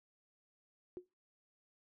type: tone with exponential decay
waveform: sine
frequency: 360.9 Hz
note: F#4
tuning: 43 cents flat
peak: -38 dBFS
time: 0.97-1.06 s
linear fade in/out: 0 ms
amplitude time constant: 18 ms
effects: noise-tail reverb RT60 0.3 s tail -26 dB re dry